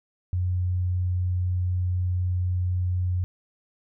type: tone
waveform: sine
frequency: 90.4 Hz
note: F#2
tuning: 40 cents flat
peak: -22 dBFS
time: 0.33-3.24 s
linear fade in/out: 0 ms
effects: none